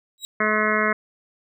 30% pulse tone with exponential growth, 3841 Hz, B7, 49 cents flat, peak -23 dBFS, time 0.18-0.25 s, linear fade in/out 0 ms, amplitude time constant 15 ms
harmonic tone, 214.1 Hz, A3, 47 cents flat, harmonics 1 / 2 / 3 / 5 / 6 / 7 / 8 / 9 / 10, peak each -27 / -27 / -27 / -27 / -27 / -27 / -27 / -27 / -27 dBFS, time 0.4-0.93 s, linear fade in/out 5 ms
effects none

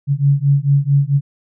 sine beating tone pair, 138.6 / 143.1 Hz, C#3 / D3, 0 / -45 cents, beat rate 4.5 Hz, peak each -14 dBFS, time 0.07-1.21 s, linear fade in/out 50 ms, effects none

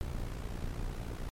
brown noise with amplitude modulation, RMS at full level -34 dBFS, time 0.01-1.29 s, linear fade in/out 0 ms, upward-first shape sine, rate 58.9 Hz, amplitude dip 70%, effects MP3 64 kbps

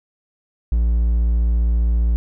triangle tone, 57.5 Hz, A#1, 23 cents flat, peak -12 dBFS, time 0.72-2.16 s, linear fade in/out 0 ms, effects none

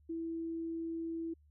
sine tone, 329.6 Hz, E4, in tune, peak -36 dBFS, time 0.09-1.34 s, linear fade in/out 10 ms, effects added 74 Hz sine -62 dBFS peak until 1.5 s

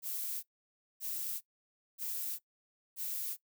violet noise bursts, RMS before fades -38 dBFS, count 4, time 0.02-3.37 s, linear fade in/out 50 ms, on 410 ms, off 570 ms, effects noise-tail reverb RT60 0.1 s tail -19 dB re dry

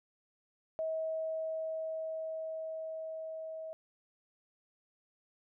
sine tone with level ramp, 640 Hz, D#5, 49 cents sharp, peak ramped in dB -32 to -40 dBFS, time 0.79-3.73 s, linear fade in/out 0 ms, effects none

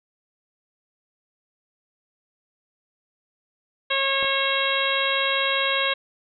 harmonic tone, 545 Hz, C#5, 29 cents flat, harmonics 1 / 2 / 3 / 4 / 5 / 6 / 7, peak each -28 / -28 / -28 / -28 / -28 / -28 / -28 dBFS, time 3.9-5.94 s, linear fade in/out 10 ms
clicks, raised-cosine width 1 ms, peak -21 / -24 dBFS, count 2, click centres 4.227 / 4.245 s
effects none

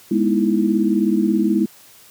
sine chord, E major seventh, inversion first, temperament equal with one note detuned, 207.7 / 244.2 / 311.1 / 329.6 Hz, G#3 / B3 / D#4 / E4, 0 / -19 / 0 / 0 cents, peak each -18 / -22 / -23 / -19 dBFS, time 0.11-1.66 s, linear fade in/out 5 ms, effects white hiss -47 dBFS RMS until 2.1 s + high-pass 60 Hz 12 dB/octave

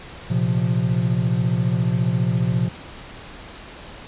triangle chord, Bb suspended second, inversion none, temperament just, 116.54 / 131.11 / 174.81 Hz, Bb2 / C3 / F3, 0 / +4 / +2 cents, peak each -20 dBFS, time 0.3-2.69 s, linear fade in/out 10 ms, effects pink hiss -39 dBFS RMS until 4.07 s + resampled to 8000 Hz

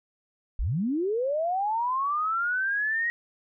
sine linear sweep, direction up, 32.78 to 1900 Hz, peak -24 dBFS, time 0.59-3.1 s, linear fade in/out 0 ms, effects none

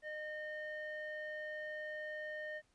square tone with low-pass filter, 611 Hz, D#5, 32 cents flat, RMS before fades -44 dBFS, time 0.02-2.62 s, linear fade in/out 50 ms, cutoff 2000 Hz, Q 3.9, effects pink hiss -75 dBFS RMS until 2.74 s + resampled to 22050 Hz

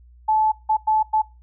sine tone bursts at uneven times, 867 Hz, A5, 26 cents flat, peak -15 dBFS, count 4, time 0.28-0.52 / 0.69-0.77 / 0.87-1.03 / 1.13-1.22 s, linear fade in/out 10 ms, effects noise-tail reverb RT60 0.3 s tail -23 dB re dry + added 60 Hz sine -46 dBFS peak until 1.42 s

